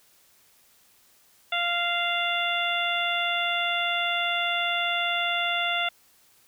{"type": "harmonic tone", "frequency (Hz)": 695, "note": "F5", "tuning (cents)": -9, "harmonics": [1, 2, 3, 4, 5], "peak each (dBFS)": [-30, -30, -30, -30, -30], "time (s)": [1.52, 5.89], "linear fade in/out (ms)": 5, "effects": ["white hiss -60 dBFS RMS until 6.47 s"]}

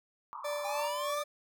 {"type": "band-pass noise", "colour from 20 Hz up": "white", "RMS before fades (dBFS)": -43, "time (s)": [0.33, 0.88], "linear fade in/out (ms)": 0, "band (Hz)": [900, 1200], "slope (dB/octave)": 96}
{"type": "tone with tremolo", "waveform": "40% pulse", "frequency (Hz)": 586, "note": "D5", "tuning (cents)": -4, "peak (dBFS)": -32, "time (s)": [0.44, 1.24], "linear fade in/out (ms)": 10, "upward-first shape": "sine", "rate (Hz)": 3.3, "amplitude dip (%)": 35}
{"type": "exponential sweep", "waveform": "square", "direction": "up", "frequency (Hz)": [791, 1238], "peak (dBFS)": -36, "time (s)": [0.64, 1.23], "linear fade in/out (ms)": 10}
{"effects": []}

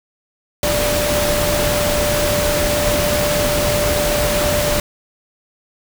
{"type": "tone in noise", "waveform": "sine", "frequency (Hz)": 590, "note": "D5", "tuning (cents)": 8, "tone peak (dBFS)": -18, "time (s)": [0.63, 4.8], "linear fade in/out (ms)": 2, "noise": "pink", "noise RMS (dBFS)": -19, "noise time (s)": [0.63, 4.8], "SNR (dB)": -2, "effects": []}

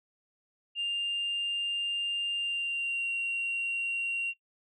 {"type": "tone with pitch glide", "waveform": "sine", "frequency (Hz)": [2800, 2755], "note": ["F7", "F7"], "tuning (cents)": [4, -24], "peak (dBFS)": -27, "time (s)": [0.75, 4.34], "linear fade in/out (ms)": 50, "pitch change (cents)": -28, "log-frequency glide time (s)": [2.36, 3.1], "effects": ["noise-tail reverb RT60 0.1 s tail -19 dB re dry", "tanh soft clip ceiling -26 dBFS"]}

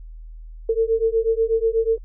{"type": "beating tone pair", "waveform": "sine", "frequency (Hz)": [446.9, 455.1], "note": ["A4", "A#4"], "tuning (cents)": [27, -42], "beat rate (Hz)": 8.2, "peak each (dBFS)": -20, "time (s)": [0.69, 1.98], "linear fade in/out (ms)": 5, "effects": ["added 40 Hz sine -35 dBFS peak until 2.04 s"]}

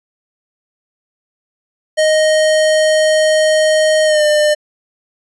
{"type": "tone with pitch glide", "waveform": "square", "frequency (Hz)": [622.3, 601.4], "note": ["D#5", "D5"], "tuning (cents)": [0, 41], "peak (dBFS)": -10, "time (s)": [1.97, 4.55], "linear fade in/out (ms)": 20, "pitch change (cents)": -59, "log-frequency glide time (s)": [4.05, 4.23], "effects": ["resampled to 24000 Hz"]}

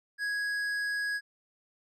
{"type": "tone with tanh clipping", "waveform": "sine", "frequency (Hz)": 1661.2, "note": "G#6", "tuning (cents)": 0, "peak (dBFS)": -31, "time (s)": [0.18, 1.21], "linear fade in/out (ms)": 50, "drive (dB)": 10, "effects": []}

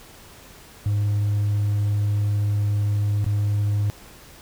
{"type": "tone with dropouts", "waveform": "triangle", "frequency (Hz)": 103.2, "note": "G#2", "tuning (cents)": -10, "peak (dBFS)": -16, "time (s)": [0.86, 3.9], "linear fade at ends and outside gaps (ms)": 0, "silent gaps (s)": [3.243, 3.263], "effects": ["tanh soft clip ceiling -13 dBFS", "pink hiss -46 dBFS RMS until 4.41 s"]}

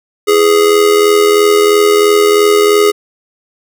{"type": "tone with amplitude modulation", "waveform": "square", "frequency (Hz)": 415.3, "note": "G#4", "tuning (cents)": 0, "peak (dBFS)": -4, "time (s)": [0.27, 2.92], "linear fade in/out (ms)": 20, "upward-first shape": "sine", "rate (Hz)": 83, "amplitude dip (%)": 60, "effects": []}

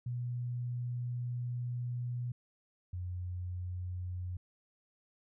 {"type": "tone pair in turn", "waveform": "sine", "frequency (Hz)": [122.1, 90.06], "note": ["B2", "F#2"], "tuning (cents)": [-19, -46], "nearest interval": "perfect fourth", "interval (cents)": 527, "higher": "first", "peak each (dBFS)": [-34, -36], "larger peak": "first", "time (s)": [[0.06, 2.32], [2.93, 4.37]], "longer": "first", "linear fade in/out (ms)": 5, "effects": []}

